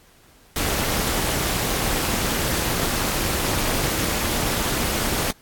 pink noise with amplitude modulation, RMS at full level -20 dBFS, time 0.56-5.31 s, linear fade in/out 2 ms, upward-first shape sine, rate 265 Hz, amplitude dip 70%, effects pink hiss -54 dBFS RMS until 5.41 s + AAC 64 kbps

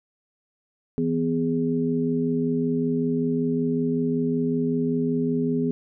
sine tone cluster, 164.6 / 249.9 / 412.8 Hz, E3 / B3 / G#4, -2 / +21 / -10 cents, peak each -27 / -23 / -27 dBFS, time 0.98-5.71 s, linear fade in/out 0 ms, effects none

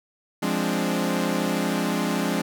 sawtooth chord, D half-diminished seventh, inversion first, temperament equal, 174.61 / 207.7 / 261.6 / 293.7 Hz, F3 / Ab3 / C4 / D4, 0 / 0 / 0 / 0 cents, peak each -24 / -23 / -25 / -25 dBFS, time 0.42-2.42 s, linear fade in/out 10 ms, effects none

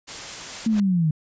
white noise, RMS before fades -34 dBFS, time 0.07-0.68 s, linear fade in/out 20 ms
pink noise with exponential growth, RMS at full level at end -32 dBFS, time 0.57-0.8 s, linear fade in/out 2 ms, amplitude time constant 48 ms
sine linear sweep, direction down, 228.7 to 149.7 Hz, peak -17 dBFS, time 0.66-1.11 s, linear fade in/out 5 ms
effects resampled to 16000 Hz

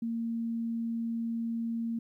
sine tone, 230 Hz, A#3, 23 cents flat, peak -30 dBFS, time 0.02-1.99 s, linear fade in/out 5 ms, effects 12-bit

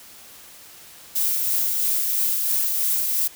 violet noise with tremolo, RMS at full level -21 dBFS, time 1.15-3.28 s, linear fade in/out 10 ms, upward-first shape sine, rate 3 Hz, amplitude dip 25%, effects white hiss -45 dBFS RMS until 3.35 s

